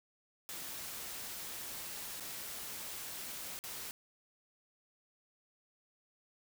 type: noise with dropouts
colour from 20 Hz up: white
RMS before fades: -44 dBFS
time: 0.49-3.91 s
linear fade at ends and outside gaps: 0 ms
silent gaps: 2.199-2.206 / 3.59-3.639 s
effects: none

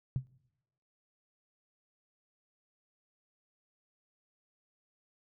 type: tone with exponential decay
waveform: sine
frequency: 130.3 Hz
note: C3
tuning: 7 cents flat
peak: -25 dBFS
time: 0.16-0.27 s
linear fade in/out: 0 ms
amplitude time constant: 23 ms
effects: noise-tail reverb RT60 0.9 s tail -23 dB re dry

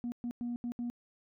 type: tone bursts at uneven times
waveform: sine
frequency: 240 Hz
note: B3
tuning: 49 cents flat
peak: -32 dBFS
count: 5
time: 0.04-0.12 / 0.24-0.31 / 0.41-0.56 / 0.64-0.72 / 0.79-0.9 s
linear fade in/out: 0 ms
effects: tanh soft clip ceiling -31 dBFS

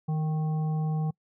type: harmonic tone with a mistuned harmonic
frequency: 156 Hz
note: D#3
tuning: 5 cents sharp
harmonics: 1 / 3 / 5 / 7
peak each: -25 / -43 / -40 / -51 dBFS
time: 0.08-1.11 s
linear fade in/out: 10 ms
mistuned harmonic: 3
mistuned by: -24 cents
effects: noise-tail reverb RT60 0.1 s tail -26 dB re dry

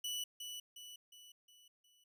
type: tone with echo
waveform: sawtooth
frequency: 2960 Hz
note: F#7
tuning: in tune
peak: -35 dBFS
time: 0.04-0.24 s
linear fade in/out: 5 ms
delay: 360 ms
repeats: 5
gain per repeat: -6 dB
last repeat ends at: 2.04 s
effects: none

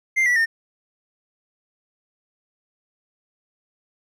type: tone with pitch steps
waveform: triangle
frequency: 2093 / 1952.8 / 1822.1 Hz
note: C7 / B6 / A#6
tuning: 0 / -20 / -40 cents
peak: -14 dBFS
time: 0.16-0.46 s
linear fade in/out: 20 ms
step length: 100 ms
effects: none

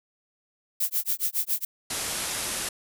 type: noise with tremolo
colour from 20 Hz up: violet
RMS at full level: -24 dBFS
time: 0.8-1.65 s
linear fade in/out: 5 ms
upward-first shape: sine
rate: 7.2 Hz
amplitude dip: 100%
type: low-pass noise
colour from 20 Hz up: white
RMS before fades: -31 dBFS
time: 1.9-2.69 s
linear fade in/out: 5 ms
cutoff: 12000 Hz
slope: 96 dB/octave
effects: none

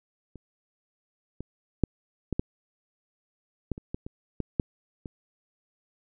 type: clicks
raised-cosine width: 3 ms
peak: -30 / -23 / -8 / -15 / -12 / -15 / -26 / -19 / -24 / -16 / -10 / -24 dBFS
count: 12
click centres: 0.357 / 1.406 / 1.837 / 2.327 / 2.395 / 3.717 / 3.779 / 3.945 / 4.065 / 4.403 / 4.598 / 5.058 s
effects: none

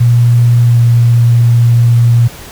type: tone with pitch glide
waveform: sine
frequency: 119.5 to 118.33 Hz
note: A#2 to A#2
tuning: +43 to +26 cents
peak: -4 dBFS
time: 0-2.28 s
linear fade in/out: 10 ms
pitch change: -17 cents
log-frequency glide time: 0.66-0.78 s
effects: pink hiss -31 dBFS RMS until 2.51 s

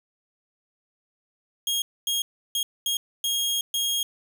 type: tone bursts at uneven times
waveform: sawtooth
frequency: 3261 Hz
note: G#7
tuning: 32 cents flat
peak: -20 dBFS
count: 6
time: 1.67-1.82 / 2.07-2.22 / 2.55-2.63 / 2.86-2.97 / 3.24-3.61 / 3.74-4.03 s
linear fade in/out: 2 ms
effects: none

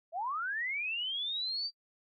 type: linear sweep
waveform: sine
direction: up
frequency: 621 to 4699 Hz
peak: -32 dBFS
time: 0.12-1.71 s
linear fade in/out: 50 ms
effects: noise-tail reverb RT60 0.1 s tail -23 dB re dry + MP3 64 kbps

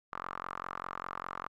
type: tone with band-pass filter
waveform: sawtooth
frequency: 45 Hz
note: F#1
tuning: 47 cents flat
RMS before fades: -41 dBFS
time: 0.12-1.48 s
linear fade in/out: 10 ms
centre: 1200 Hz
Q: 5.1
effects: AAC 64 kbps

